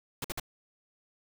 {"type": "noise bursts", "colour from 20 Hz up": "pink", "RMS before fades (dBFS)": -35, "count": 3, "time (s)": [0.22, 0.398], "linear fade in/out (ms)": 2, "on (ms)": 24, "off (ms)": 53, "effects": []}